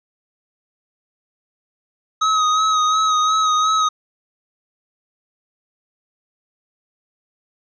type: tone with vibrato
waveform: square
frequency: 1266 Hz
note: D#6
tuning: 30 cents sharp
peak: -15 dBFS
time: 2.21-3.89 s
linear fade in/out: 10 ms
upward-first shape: sine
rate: 2.8 Hz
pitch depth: 30 cents each way
effects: resampled to 16000 Hz + 9-bit